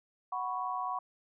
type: chord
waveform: sine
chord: F# suspended fourth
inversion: none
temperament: just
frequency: 740 / 986.7 / 1110 Hz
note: F#5 / B5 / C#6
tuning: 0 / -2 / +2 cents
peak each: -37 / -37 / -36 dBFS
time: 0.32-0.99 s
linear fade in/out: 5 ms
effects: none